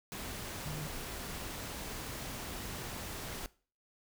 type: tone in noise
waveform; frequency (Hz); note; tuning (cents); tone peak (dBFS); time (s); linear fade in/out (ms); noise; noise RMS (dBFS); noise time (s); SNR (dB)
sine; 151.5; D#3; -46; -39; 0.66-0.87; 0; pink; -42; 0.12-3.46; 0
effects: noise-tail reverb RT60 0.4 s tail -20 dB re dry